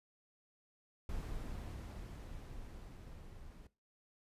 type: noise with level ramp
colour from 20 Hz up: brown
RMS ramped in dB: -42 to -54 dBFS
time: 1.09-3.67 s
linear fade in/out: 2 ms
effects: noise-tail reverb RT60 0.3 s tail -19 dB re dry + resampled to 32000 Hz